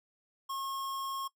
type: tone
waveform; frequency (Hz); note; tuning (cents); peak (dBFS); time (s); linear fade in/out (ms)
square; 1083; C#6; -41; -36; 0.49-1.28; 10
effects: noise-tail reverb RT60 0.1 s tail -19 dB re dry